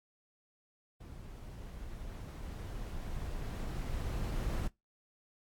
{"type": "noise with level ramp", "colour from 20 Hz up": "brown", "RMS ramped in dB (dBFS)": [-48, -34], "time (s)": [1, 4.68], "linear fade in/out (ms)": 10, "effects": ["noise-tail reverb RT60 0.2 s tail -23 dB re dry", "AAC 64 kbps"]}